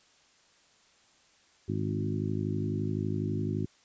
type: harmonic tone with a mistuned harmonic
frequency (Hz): 51.91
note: G#1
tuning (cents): 0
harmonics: 2 / 3 / 4 / 5 / 6 / 7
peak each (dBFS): -33 / -35 / -36 / -37 / -38 / -38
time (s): 1.68-3.66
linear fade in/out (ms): 10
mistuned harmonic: 2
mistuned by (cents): -25
effects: white hiss -63 dBFS RMS until 3.84 s + resampled to 16000 Hz